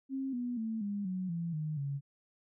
sine tone with pitch steps, 267.9 / 244.3 / 222.7 / 203 / 185.11 / 168.77 / 153.87 / 140.29 Hz, C4 / B3 / A3 / G#3 / F#3 / E3 / D#3 / C#3, +41 / -19 / +21 / -39 / +1 / +41 / -19 / +21 cents, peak -33 dBFS, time 0.09-2.01 s, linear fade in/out 50 ms, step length 240 ms, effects none

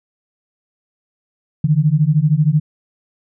sine beating tone pair, 145.6 / 158.6 Hz, D3 / D#3, -15 / +33 cents, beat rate 13 Hz, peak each -14 dBFS, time 1.64-2.6 s, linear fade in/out 5 ms, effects none

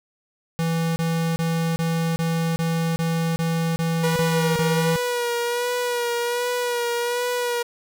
square tone bursts, 164.9 Hz, E3, 1 cent sharp, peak -21 dBFS, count 11, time 0.59-4.96 s, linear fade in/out 0 ms, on 370 ms, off 30 ms
sawtooth tone with vibrato, 482.7 Hz, B4, 40 cents flat, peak -18 dBFS, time 4.03-7.63 s, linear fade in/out 10 ms, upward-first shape sine, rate 1.3 Hz, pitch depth 30 cents each way
effects none

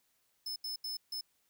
45% pulse tone bursts at uneven times, 5230 Hz, E8, 15 cents flat, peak -37 dBFS, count 4, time 0.46-0.56 / 0.64-0.76 / 0.84-0.97 / 1.12-1.21 s, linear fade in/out 5 ms, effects white hiss -75 dBFS RMS until 1.49 s

